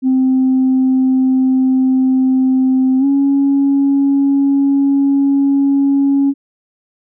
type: tone with pitch glide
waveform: sine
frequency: 260.5 to 277.6 Hz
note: C4 to C#4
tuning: -7 to +3 cents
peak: -8 dBFS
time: 0.02-6.34 s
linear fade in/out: 50 ms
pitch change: +110 cents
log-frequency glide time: 2.99-3.05 s
effects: tanh soft clip ceiling -6 dBFS